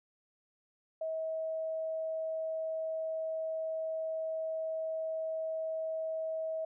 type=tone; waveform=sine; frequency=641 Hz; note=E5; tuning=49 cents flat; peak=-33 dBFS; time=1.01-6.65 s; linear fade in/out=5 ms; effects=none